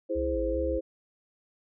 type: chord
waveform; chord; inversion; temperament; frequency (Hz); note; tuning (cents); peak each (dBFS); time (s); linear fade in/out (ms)
sine; E augmented; none; equal; 329.6 / 415.3 / 523.3; E4 / G#4 / B#4; 0 / 0 / 0; -32 / -35 / -29; 0.09-0.81; 20
type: tone with vibrato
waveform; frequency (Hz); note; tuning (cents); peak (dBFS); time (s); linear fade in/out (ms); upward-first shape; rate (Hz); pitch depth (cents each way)
sine; 61.74; B1; 0; -32; 0.15-0.79; 20; square; 2.5; 160
effects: none